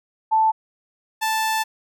sine / sawtooth tone pair in turn, 880 / 880 Hz, A5 / A5, 0 / 0 cents, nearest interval unison, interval 0 cents, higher neither, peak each -14 / -16 dBFS, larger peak first, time 0.31-0.52 / 1.21-1.64 s, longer second, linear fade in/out 20 ms, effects none

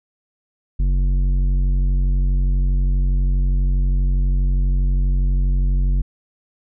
sine tone with tanh clipping, 46.19 Hz, F#1, 2 cents flat, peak -16 dBFS, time 0.79-6.02 s, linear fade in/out 10 ms, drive 10 dB, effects none

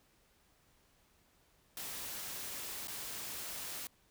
white noise with dropouts, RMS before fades -43 dBFS, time 1.77-3.87 s, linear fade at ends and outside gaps 1 ms, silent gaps 2.873-2.881 s, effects pink hiss -70 dBFS RMS until 4.1 s

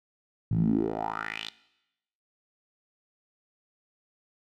10% pulse tone with band-pass filter sweep, 54.4 Hz, A1, 19 cents flat, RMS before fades -29 dBFS, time 0.51-1.5 s, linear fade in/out 5 ms, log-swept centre 120 to 4000 Hz, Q 5, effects noise-tail reverb RT60 0.9 s tail -19 dB re dry

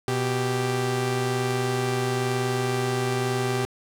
sawtooth tone pair together, 123.66 / 392 Hz, B2 / G4, +3 / 0 cents, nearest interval octave + minor sixth, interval 1997 cents, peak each -22 dBFS, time 0.08-3.65 s, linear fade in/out 0 ms, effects low-pass 11000 Hz 12 dB/octave + 8-bit

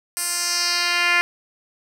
10% pulse tone with band-pass filter sweep, 349.2 Hz, F4, in tune, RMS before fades -21 dBFS, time 0.17-1.21 s, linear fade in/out 0 ms, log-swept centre 9800 to 2300 Hz, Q 2, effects none

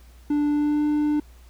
triangle tone with pitch glide, 293.7 to 298 Hz, D4 to D4, 0 to +25 cents, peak -17 dBFS, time 0.3-1.2 s, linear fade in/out 5 ms, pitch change +25 cents, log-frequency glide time 0.49-0.84 s, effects added 60 Hz sine -46 dBFS peak until 1.49 s + pink hiss -57 dBFS RMS until 1.49 s

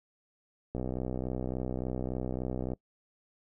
click train, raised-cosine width 2 ms, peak -21 dBFS, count 127, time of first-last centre 0.75-2.734 s, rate 63.5 Hz, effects noise-tail reverb RT60 0.1 s tail -23 dB re dry

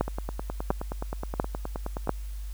two click trains, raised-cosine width 1 ms, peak -18 / -9 dBFS, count 20 / 4, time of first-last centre 0.08-2.074 / 0.01-2.093 s, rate 9.53 / 1.44 Hz, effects added 50 Hz sine -33 dBFS peak until 2.53 s + white hiss -54 dBFS RMS until 2.53 s

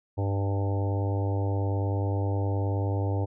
harmonic tone with a mistuned harmonic, 98.9 Hz, G2, 16 cents sharp, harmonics 1 / 3 / 4 / 5 / 6 / 7 / 8 / 9, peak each -25 / -35 / -38 / -37 / -40 / -43 / -41 / -42 dBFS, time 0.17-3.26 s, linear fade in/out 20 ms, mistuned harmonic 8, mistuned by +20 cents, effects none

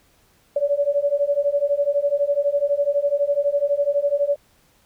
sine beating tone pair, 565 / 577 Hz, C#5 / D5, +33 / -31 cents, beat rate 12 Hz, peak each -21 / -20 dBFS, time 0.56-4.36 s, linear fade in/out 5 ms, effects pink hiss -59 dBFS RMS until 4.85 s

